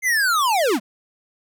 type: linear sweep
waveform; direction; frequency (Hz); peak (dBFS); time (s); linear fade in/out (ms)
square; down; 2118 to 180.6; -17; 0.02-0.8; 50
effects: none